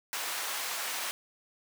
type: high-pass noise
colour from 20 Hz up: pink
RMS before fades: -35 dBFS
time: 0.13-1.11 s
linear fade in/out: 0 ms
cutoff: 940 Hz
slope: 12 dB/octave
effects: none